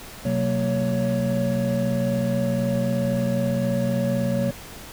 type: tone cluster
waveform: triangle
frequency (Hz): 128.8 / 187 / 230.9 / 558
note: C3 / F#3 / A#3 / C#5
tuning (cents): -27 / +19 / -16 / +11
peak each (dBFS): -24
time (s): 0.25-4.51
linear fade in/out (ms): 5
effects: pink hiss -40 dBFS RMS until 4.92 s